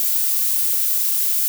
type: noise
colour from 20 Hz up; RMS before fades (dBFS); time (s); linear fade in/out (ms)
violet; -19; 0-1.48; 0
effects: none